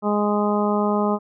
harmonic tone, 207.5 Hz, G#3, 1 cent flat, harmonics 1 / 2 / 3 / 4 / 5 / 6, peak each -21 / -24 / -26 / -27 / -28 / -29 dBFS, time 0.02-1.19 s, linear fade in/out 50 ms, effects none

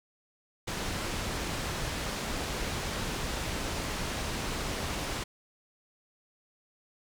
pink low-pass noise, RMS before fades -34 dBFS, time 0.67-5.24 s, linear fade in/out 10 ms, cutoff 7800 Hz, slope 12 dB/octave, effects none

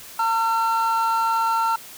triangle tone pair together, 907 / 1359 Hz, A#5 / F6, -48 / -48 cents, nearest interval perfect fifth, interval 700 cents, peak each -18 / -20 dBFS, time 0.19-1.76 s, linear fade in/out 5 ms, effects tanh soft clip ceiling -9 dBFS + white hiss -41 dBFS RMS until 1.97 s

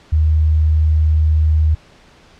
sine tone, 77.78 Hz, D#2, in tune, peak -10 dBFS, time 0.12-1.75 s, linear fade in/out 10 ms, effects pink hiss -47 dBFS RMS until 2.39 s + low-pass 5000 Hz 12 dB/octave

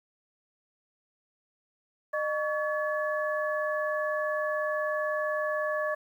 sine tone cluster, 610 / 1129 / 1716 Hz, D#5 / C#6 / A6, -34 / +31 / -44 cents, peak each -29 / -34 / -33 dBFS, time 2.13-5.95 s, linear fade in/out 10 ms, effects 10-bit

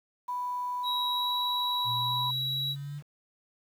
sine tone, 987.8 Hz, B5, in tune, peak -30 dBFS, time 0.28-2.31 s, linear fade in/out 10 ms
triangle tone with pitch glide, 3862 to 3891 Hz, B7 to B7, -39 to -27 cents, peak -28 dBFS, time 0.83-2.76 s, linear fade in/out 50 ms, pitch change +12 cents, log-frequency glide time 1.11-1.31 s
sine exponential sweep, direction up, 118.3 to 146.83 Hz, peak -35 dBFS, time 1.84-3.03 s, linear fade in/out 50 ms
effects 9-bit

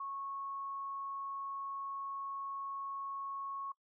sine tone, 1100 Hz, C#6, 14 cents flat, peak -39 dBFS, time 0-3.72 s, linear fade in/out 5 ms, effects noise-tail reverb RT60 0.1 s tail -22 dB re dry

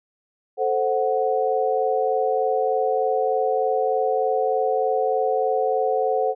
sine chord, F# diminished, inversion first, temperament equal, 440 / 523.3 / 740 Hz, A4 / C5 / F#5, 0 / 0 / 0 cents, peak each -23 dBFS, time 0.57-6.35 s, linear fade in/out 50 ms, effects none

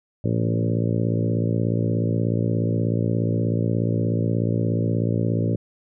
harmonic tone with a mistuned harmonic, 56.7 Hz, A#1, 47 cents flat, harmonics 2 / 3 / 4 / 5 / 6 / 7 / 8 / 9 / 10, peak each -22 / -26 / -28 / -30 / -32 / -33 / -34 / -35 / -36 dBFS, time 0.24-5.56 s, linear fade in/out 5 ms, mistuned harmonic 2, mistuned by -22 cents, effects none

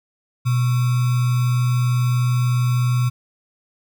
sine tone with sample-and-hold, 123.47 Hz, B2, in tune, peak -15 dBFS, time 0.45-3.1 s, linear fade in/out 20 ms, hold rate 1225 Hz, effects none

